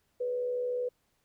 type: tone with frequency modulation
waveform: sine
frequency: 493.9 Hz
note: B4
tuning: in tune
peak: -29 dBFS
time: 0.2-0.89 s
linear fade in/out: 10 ms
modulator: 73.3 Hz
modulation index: 0.28
effects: pink hiss -74 dBFS RMS until 1.24 s